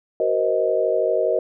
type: chord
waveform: sine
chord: C half-diminished seventh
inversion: second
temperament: just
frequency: 376.7 / 470.9 / 523.3 / 627.9 Hz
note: Gb4 / Bb4 / C5 / Eb5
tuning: +31 / +18 / 0 / +16 cents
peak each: -25 / -22 / -24 / -21 dBFS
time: 0.2-1.39 s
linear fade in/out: 2 ms
effects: none